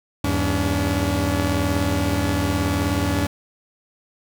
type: tone cluster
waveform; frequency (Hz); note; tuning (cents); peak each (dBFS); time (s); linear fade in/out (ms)
sawtooth; 81.6 / 100.6 / 285.4; E2 / G2 / D4; -17 / +45 / -49; -20 / -20 / -19; 0.24-3.27; 5
effects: none